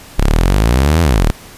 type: exponential two-way sweep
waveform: sawtooth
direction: up then down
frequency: 31.94 to 86.3 to 31.94 Hz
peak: -5 dBFS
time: 0.18-1.31 s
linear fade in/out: 10 ms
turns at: 1.02 s
effects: pink hiss -37 dBFS RMS until 1.57 s + resampled to 32000 Hz